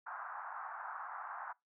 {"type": "band-pass noise", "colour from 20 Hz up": "white", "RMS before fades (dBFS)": -45, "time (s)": [0.06, 1.53], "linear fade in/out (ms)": 10, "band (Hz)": [750, 1500], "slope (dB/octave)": 48, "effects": ["noise-tail reverb RT60 0.2 s tail -24 dB re dry"]}